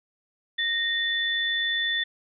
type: tone pair together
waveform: sine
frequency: 1854 / 3500 Hz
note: A#6 / A7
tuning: -10 / -10 cents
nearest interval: major seventh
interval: 1100 cents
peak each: -26 dBFS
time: 0.58-2.04 s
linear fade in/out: 10 ms
effects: none